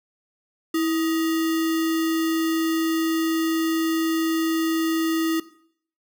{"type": "tone with sample-and-hold", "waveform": "sine", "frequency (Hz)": 325.4, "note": "E4", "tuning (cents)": -22, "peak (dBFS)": -19, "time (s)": [0.74, 5.4], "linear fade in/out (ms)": 5, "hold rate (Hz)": 1575, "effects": ["noise-tail reverb RT60 0.6 s tail -17 dB re dry"]}